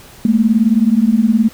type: beating tone pair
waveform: sine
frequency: 213.1 / 232.1 Hz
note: G#3 / A#3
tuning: +45 / -7 cents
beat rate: 19 Hz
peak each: -12 dBFS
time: 0.25-1.49 s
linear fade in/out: 2 ms
effects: pink hiss -40 dBFS RMS until 1.53 s